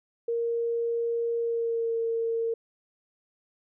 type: tone with pitch glide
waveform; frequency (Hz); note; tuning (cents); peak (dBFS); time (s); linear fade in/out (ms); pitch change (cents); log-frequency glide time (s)
sine; 466.2 to 457.7; A#4 to A#4; 0 to -32; -25; 0.28-2.54; 5; -32; 1.39-1.96
effects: none